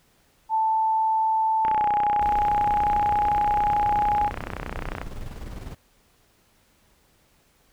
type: tone with pitch glide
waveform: sine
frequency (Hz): 882 to 832.5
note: A5 to G#5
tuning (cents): +4 to +4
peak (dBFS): -19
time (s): 0.49-4.31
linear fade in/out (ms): 50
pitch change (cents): -100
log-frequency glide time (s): 1.64-1.88
type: click train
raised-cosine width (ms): 0.5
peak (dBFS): -15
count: 106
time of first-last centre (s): 1.65-5.015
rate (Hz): 31.2
type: noise with tremolo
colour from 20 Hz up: brown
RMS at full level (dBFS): -33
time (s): 2.21-5.75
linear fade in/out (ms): 5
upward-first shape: square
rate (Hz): 20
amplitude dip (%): 45
effects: pink hiss -62 dBFS RMS until 7.72 s